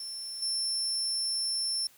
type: tone with level steps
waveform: 35% pulse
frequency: 5370 Hz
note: E8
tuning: 31 cents sharp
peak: -34 / -26 dBFS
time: 0-1.87 s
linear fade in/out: 2 ms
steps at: 0.42 s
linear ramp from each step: 5 ms
effects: white hiss -59 dBFS RMS until 1.97 s